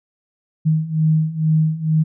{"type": "beating tone pair", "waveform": "sine", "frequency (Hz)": [155.9, 158.1], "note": ["D#3", "D#3"], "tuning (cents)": [4, 28], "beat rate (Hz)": 2.2, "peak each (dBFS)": [-19, -16], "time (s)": [0.65, 2.04], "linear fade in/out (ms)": 20, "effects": []}